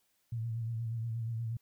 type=tone with vibrato; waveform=sine; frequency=114.5 Hz; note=A#2; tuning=31 cents flat; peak=-33 dBFS; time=0.32-1.57 s; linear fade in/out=5 ms; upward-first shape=sine; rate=8.4 Hz; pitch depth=50 cents each way; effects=white hiss -75 dBFS RMS until 1.61 s